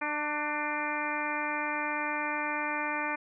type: harmonic tone with a mistuned harmonic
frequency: 298.6 Hz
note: D4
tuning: 29 cents sharp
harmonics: 1 / 2 / 3 / 4 / 5 / 6 / 7 / 8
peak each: -39 / -40 / -35 / -38 / -38 / -38 / -39 / -37 dBFS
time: 0.01-3.16 s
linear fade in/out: 10 ms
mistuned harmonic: 4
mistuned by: -29 cents
effects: none